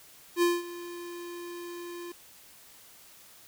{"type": "tone with ADSR envelope", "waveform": "square", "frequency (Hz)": 347.5, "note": "F4", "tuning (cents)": -9, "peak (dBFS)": -21, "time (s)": [0.36, 2.12], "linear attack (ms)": 62, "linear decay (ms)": 200, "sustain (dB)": -18, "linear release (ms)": 4, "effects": ["white hiss -54 dBFS RMS until 3.47 s"]}